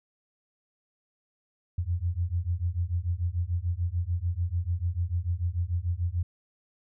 sine beating tone pair, 84.1 / 90.9 Hz, E2 / F#2, +35 / -30 cents, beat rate 6.8 Hz, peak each -29 dBFS, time 1.78-6.23 s, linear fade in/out 5 ms, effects none

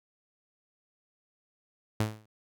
sawtooth tone with exponential decay, 108.1 Hz, A2, 30 cents flat, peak -19 dBFS, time 2-2.26 s, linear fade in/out 5 ms, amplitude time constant 55 ms, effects none

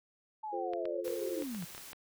sine linear sweep, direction down, 880 to 159 Hz, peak -37 dBFS, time 0.43-1.65 s, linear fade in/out 10 ms
sine chord, F major, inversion none, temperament just, 349.2 / 436.5 / 523.8 Hz, F4 / A4 / C5, 0 / -14 / +2 cents, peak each -39 / -41 / -39 dBFS, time 0.52-1.44 s, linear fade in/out 20 ms
clicks, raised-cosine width 0.3 ms, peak -30 dBFS, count 9, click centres 0.735 / 0.855 / 1.079 / 1.422 / 1.548 / 1.625 / 1.749 / 1.779 / 1.931 s
white noise, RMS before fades -49 dBFS, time 1.04-1.93 s, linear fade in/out 10 ms
effects none

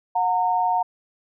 sine tone pair together, 727.8 / 917 Hz, F#5 / A#5, -29 / -29 cents, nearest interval major third, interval 400 cents, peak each -21 dBFS, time 0.15-0.83 s, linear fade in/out 10 ms, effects none

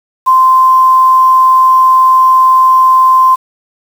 sine tone with quantisation, 1039 Hz, C6, 12 cents flat, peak -3 dBFS, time 0.26-3.36 s, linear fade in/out 20 ms, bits 5, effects none

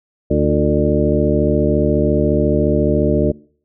harmonic tone with a mistuned harmonic, 74.3 Hz, D2, 21 cents sharp, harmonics 1 / 2 / 3 / 4 / 5 / 6 / 8, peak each -20 / -20 / -20 / -20 / -20 / -20 / -20 dBFS, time 0.3-3.32 s, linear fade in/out 10 ms, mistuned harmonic 5, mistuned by -52 cents, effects noise-tail reverb RT60 0.5 s tail -23 dB re dry

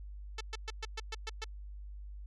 5% pulse tone bursts, 440 Hz, A4, in tune, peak -26 dBFS, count 8, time 0.38-1.444 s, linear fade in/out 5 ms, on 28 ms, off 120 ms, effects added 50 Hz sine -43 dBFS peak until 2.26 s + resampled to 22050 Hz

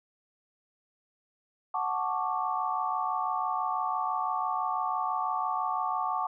sine chord, D major seventh, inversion first, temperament equal, 740 / 880 / 1108.7 / 1174.7 Hz, F#5 / A5 / C#6 / D6, 0 / 0 / 0 / 0 cents, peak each -33 dBFS, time 1.74-6.27 s, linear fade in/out 5 ms, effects none

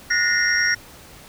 sine tone cluster, 1450 / 1771 / 1860 / 2068 / 5590 Hz, F#6 / A6 / A#6 / C7 / F8, -35 / +11 / -4 / -21 / +1 cents, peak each -23 / -27 / -20 / -27 / -23 dBFS, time 0.1-0.75 s, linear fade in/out 10 ms, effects pink hiss -44 dBFS RMS until 1.28 s

